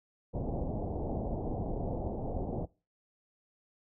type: low-pass noise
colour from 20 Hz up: pink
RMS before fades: -35 dBFS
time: 0.33-2.66 s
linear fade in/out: 20 ms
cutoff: 790 Hz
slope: 48 dB/octave
effects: noise-tail reverb RT60 0.3 s tail -21 dB re dry